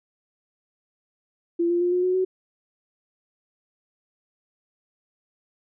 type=tone with pitch steps; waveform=sine; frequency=341.2 / 347.4 / 353.6 / 360 / 366.5 / 373.2 Hz; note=F4 / F4 / F4 / F#4 / F#4 / F#4; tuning=-40 / -9 / +22 / -47 / -16 / +15 cents; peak=-19 dBFS; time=1.59-2.25 s; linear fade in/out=10 ms; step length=110 ms; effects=none